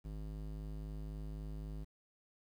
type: tone with band-pass filter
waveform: square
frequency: 51.91 Hz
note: G#1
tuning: in tune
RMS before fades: -44 dBFS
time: 0.04-1.85 s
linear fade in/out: 20 ms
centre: 130 Hz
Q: 0.65
effects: 11-bit